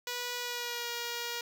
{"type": "tone with pitch glide", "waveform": "5% pulse", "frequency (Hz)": [488, 474.7], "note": ["B4", "A#4"], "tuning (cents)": [-21, 31], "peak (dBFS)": -23, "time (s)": [0.07, 1.41], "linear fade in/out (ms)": 2, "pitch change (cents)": -48, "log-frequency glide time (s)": [0.38, 0.89], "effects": []}